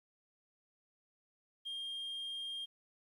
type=tone; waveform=sine; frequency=3213 Hz; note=G7; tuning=42 cents sharp; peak=-37 dBFS; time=1.65-2.66 s; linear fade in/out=20 ms; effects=tanh soft clip ceiling -38 dBFS + 12-bit